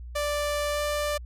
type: tone with pitch glide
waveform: sawtooth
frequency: 587.3 to 591 Hz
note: D5 to D5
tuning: 0 to +11 cents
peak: -22 dBFS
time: 0.15-1.18 s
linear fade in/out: 10 ms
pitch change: +11 cents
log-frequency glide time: 0.72-0.8 s
effects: added 60 Hz sine -37 dBFS peak until 1.25 s + resampled to 32000 Hz